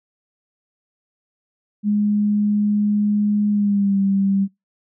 sine tone with pitch glide, 207.7 to 196.04 Hz, G#3 to G3, 0 to 0 cents, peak -15 dBFS, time 1.83-4.48 s, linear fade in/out 50 ms, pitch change -100 cents, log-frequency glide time 3.5-3.99 s, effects noise-tail reverb RT60 0.2 s tail -24 dB re dry

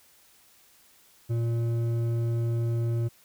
sine tone with hard clipping, 116.5 Hz, A#2, 1 cent flat, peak -26 dBFS, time 1.29-3.09 s, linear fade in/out 20 ms, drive 8 dB, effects white hiss -59 dBFS RMS until 3.24 s

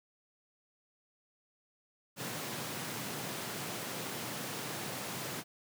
pink high-pass noise, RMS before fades -40 dBFS, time 2.16-5.44 s, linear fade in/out 50 ms, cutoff 110 Hz, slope 48 dB/octave, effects none

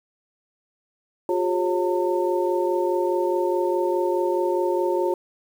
sine tone cluster, 356.8 / 401.6 / 545 / 905 Hz, F4 / G4 / C#5 / A5, +37 / +42 / -29 / +48 cents, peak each -22 / -28 / -26 / -28 dBFS, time 1.29-5.14 s, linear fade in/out 2 ms, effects 8-bit

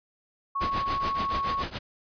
sine tone, 1105 Hz, C#6, 6 cents flat, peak -26 dBFS, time 0.55-1.63 s, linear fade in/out 10 ms
pink noise with tremolo, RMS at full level -30 dBFS, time 0.6-1.79 s, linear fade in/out 20 ms, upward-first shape triangle, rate 7 Hz, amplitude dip 95%
effects resampled to 11025 Hz

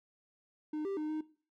triangle tone with pitch steps, 305.1 / 393 / 306 / 310.1 Hz, D#4 / G4 / D#4 / D#4, -34 / +4 / -29 / -6 cents, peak -32 dBFS, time 0.73-1.21 s, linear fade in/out 5 ms, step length 120 ms, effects noise-tail reverb RT60 0.4 s tail -18 dB re dry

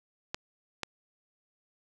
clicks, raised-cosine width 0.2 ms, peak -15 dBFS, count 2, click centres 0.345 / 0.833 s, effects none

